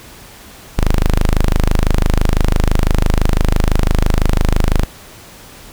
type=tone; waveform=sawtooth; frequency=25.96 Hz; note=G#0; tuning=in tune; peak=-6 dBFS; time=0.77-4.85 s; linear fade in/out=20 ms; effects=pink hiss -38 dBFS RMS until 5.72 s